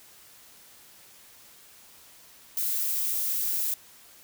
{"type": "noise", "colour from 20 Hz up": "violet", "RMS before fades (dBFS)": -28, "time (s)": [2.57, 3.74], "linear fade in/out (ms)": 2, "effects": ["white hiss -53 dBFS RMS until 4.23 s"]}